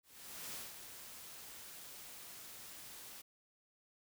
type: noise with ADSR envelope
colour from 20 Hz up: white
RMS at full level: -45 dBFS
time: 0.03-3.22 s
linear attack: 510 ms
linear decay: 180 ms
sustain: -7 dB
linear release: 13 ms
effects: none